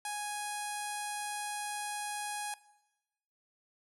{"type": "tone with low-pass filter", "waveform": "sawtooth", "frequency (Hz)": 830.6, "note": "G#5", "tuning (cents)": 0, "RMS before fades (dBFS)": -38, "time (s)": [0.05, 2.54], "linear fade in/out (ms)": 2, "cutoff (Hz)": 9800, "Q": 3.7, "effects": ["noise-tail reverb RT60 1.0 s tail -19 dB re dry"]}